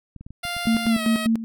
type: clicks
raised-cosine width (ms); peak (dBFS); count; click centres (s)
5; -26; 9; 0.163 / 0.21 / 0.265 / 0.306 / 0.452 / 0.566 / 0.656 / 0.747 / 0.858
type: tone with pitch glide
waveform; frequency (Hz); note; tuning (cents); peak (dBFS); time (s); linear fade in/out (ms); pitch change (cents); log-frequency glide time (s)
10% pulse; 698.5 to 636.8; F5 to D#5; 0 to +40; -18; 0.43-1.27; 10; -160; 0.89-1.02
type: tone with tremolo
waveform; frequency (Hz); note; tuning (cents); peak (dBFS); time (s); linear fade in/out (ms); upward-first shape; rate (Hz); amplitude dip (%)
sine; 226.1; A3; +47; -16; 0.67-1.44; 0; square; 5.1; 75
effects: none